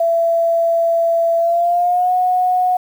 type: tone with pitch glide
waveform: sine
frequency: 670 to 730.6 Hz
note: E5 to F#5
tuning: +28 to -22 cents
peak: -12 dBFS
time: 0-2.77 s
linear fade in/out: 5 ms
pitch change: +150 cents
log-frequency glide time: 1.38-2.12 s
effects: 7-bit